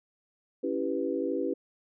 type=chord; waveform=sine; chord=C# half-diminished seventh; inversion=none; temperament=equal; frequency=277.2 / 329.6 / 392 / 493.9 Hz; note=C#4 / E4 / G4 / B4; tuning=0 / 0 / 0 / 0 cents; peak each=-33 dBFS; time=0.63-1.54 s; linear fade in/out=10 ms; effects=none